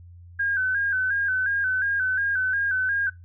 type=tone with vibrato; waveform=sine; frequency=1568 Hz; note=G6; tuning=in tune; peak=-21 dBFS; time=0.39-3.1 s; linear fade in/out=10 ms; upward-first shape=square; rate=2.8 Hz; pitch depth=58 cents each way; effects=noise-tail reverb RT60 0.2 s tail -21 dB re dry + added 87 Hz sine -43 dBFS peak until 3.24 s